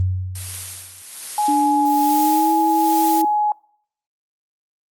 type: tone with exponential decay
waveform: sine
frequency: 92.5 Hz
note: F#2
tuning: in tune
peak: -14 dBFS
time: 0-1.02 s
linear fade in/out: 0 ms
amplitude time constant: 220 ms
type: noise with tremolo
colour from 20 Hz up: blue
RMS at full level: -26 dBFS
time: 0.35-3.22 s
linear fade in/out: 5 ms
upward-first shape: sine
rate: 1.2 Hz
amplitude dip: 65%
type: tone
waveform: sine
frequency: 840 Hz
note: G#5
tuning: 19 cents sharp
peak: -15 dBFS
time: 1.38-3.52 s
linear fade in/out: 2 ms
type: tone with pitch glide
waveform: sine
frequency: 293.7 to 324 Hz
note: D4 to E4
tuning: 0 to -30 cents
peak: -18 dBFS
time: 1.48-3.25 s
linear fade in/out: 5 ms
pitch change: +170 cents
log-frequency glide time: 2.03-2.52 s
effects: noise-tail reverb RT60 0.6 s tail -24 dB re dry + Opus 32 kbps